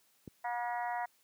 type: click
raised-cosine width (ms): 3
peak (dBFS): -31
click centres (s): 0.277
type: harmonic tone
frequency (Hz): 240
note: B3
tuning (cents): -49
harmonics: 3 / 4 / 5 / 6 / 7 / 8 / 9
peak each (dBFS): -36 / -38 / -51 / -47 / -49 / -44 / -55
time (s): 0.44-1.06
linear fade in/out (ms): 10
effects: white hiss -70 dBFS RMS until 1.23 s + high-pass 100 Hz 12 dB/octave